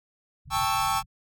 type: low-pass noise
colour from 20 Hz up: white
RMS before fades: -41 dBFS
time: 0.45-1.06 s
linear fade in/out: 50 ms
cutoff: 160 Hz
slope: 48 dB/octave
type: chord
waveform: 45% pulse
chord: A dominant seventh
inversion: third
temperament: equal with one note detuned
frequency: 791.3 / 880 / 1108.7 / 1318.5 Hz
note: G5 / A5 / C#6 / E6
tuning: +16 / 0 / 0 / 0 cents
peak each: -29 dBFS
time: 0.5-1.03 s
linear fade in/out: 50 ms
effects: none